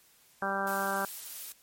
harmonic tone, 196 Hz, G3, in tune, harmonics 1 / 2 / 3 / 4 / 5 / 6 / 7 / 8, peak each -39 / -40 / -37 / -35 / -38 / -37 / -37 / -35 dBFS, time 0.42-1.05 s, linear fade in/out 2 ms
blue noise, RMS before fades -41 dBFS, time 0.67-1.52 s, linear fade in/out 0 ms
effects white hiss -62 dBFS RMS until 1.62 s + MP3 64 kbps

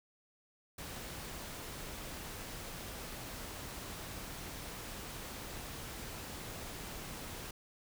pink noise, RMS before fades -45 dBFS, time 0.78-7.51 s, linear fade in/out 5 ms, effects none

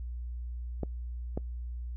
clicks, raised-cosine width 2 ms, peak -19 dBFS, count 2, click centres 0.833 / 1.375 s, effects noise-tail reverb RT60 0.1 s tail -24 dB re dry + added 60 Hz sine -35 dBFS peak until 1.96 s

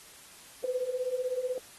sine beating tone pair, 493.9 / 509.9 Hz, B4 / C5, 0 / -45 cents, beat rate 16 Hz, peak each -34 / -31 dBFS, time 0.64-1.58 s, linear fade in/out 2 ms, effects white hiss -52 dBFS RMS until 1.78 s + AAC 32 kbps

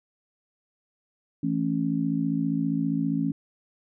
sine chord, A major, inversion second, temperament just, 165 / 220 / 275 Hz, E3 / A3 / C#4, +2 / 0 / -14 cents, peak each -28 / -29 / -26 dBFS, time 1.43-3.32 s, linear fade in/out 5 ms, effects none

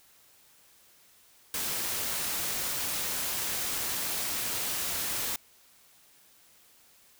white noise, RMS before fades -32 dBFS, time 1.54-5.36 s, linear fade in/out 2 ms, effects white hiss -60 dBFS RMS until 7.19 s

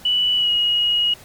sine tone with pitch glide, 2960 to 2892 Hz, F#7 to F#7, 0 to -40 cents, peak -15 dBFS, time 0.05-1.14 s, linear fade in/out 5 ms, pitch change -40 cents, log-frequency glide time 0.36-0.5 s, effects pink hiss -44 dBFS RMS until 1.24 s + MP3 96 kbps

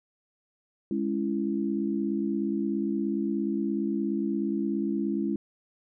sine chord, C# minor, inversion second, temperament equal with one note detuned, 207.7 / 277.2 / 334.2 Hz, G#3 / C#4 / E4, 0 / 0 / +24 cents, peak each -29 / -31 / -30 dBFS, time 0.91-5.36 s, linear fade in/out 2 ms, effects none

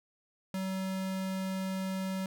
square tone, 189.8 Hz, F#3, 44 cents sharp, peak -33 dBFS, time 0.54-2.26 s, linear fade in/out 2 ms, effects none

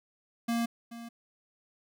square tone with echo, 233.1 Hz, A#3, in tune, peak -28 dBFS, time 0.48-0.66 s, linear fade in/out 10 ms, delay 430 ms, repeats 1, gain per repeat -14 dB, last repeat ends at 1.09 s, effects none

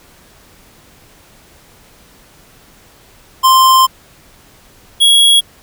square tone pair in turn, 1046.5 / 3322 Hz, C6 / G#7, 0 / 0 cents, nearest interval octave + minor sixth, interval 2000 cents, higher second, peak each -6 dBFS, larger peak neither, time 3.43-3.87 / 5-5.41 s, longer first, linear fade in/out 20 ms, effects pink hiss -45 dBFS RMS until 5.62 s

